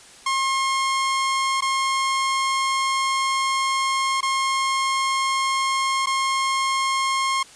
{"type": "tone with dropouts", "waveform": "sawtooth", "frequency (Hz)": 1072, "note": "C6", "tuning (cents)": 42, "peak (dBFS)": -16, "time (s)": [0.26, 7.43], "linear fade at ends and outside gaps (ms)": 5, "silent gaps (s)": [[1.608, 1.621], [4.208, 4.228], [6.06, 6.069]], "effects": ["white hiss -46 dBFS RMS until 7.55 s", "resampled to 22050 Hz"]}